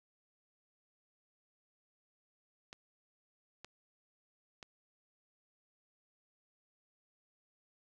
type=clicks; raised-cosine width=0.2 ms; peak=-30 dBFS; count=3; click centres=2.729 / 3.646 / 4.628 s; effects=none